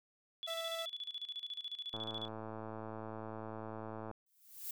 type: tone with tremolo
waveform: sine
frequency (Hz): 3424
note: A7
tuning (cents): -48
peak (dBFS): -39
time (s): 0.43-2.28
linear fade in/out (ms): 0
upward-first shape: square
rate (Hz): 14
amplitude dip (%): 80
type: tone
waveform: sawtooth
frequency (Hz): 659.3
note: E5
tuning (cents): 0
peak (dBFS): -36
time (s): 0.47-0.86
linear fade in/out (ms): 10
type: click train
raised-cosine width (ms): 1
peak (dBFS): -31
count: 240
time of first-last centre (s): 1.94-4.113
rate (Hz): 110
type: noise with exponential growth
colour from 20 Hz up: violet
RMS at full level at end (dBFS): -40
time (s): 4.26-4.71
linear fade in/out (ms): 5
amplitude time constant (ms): 97
effects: none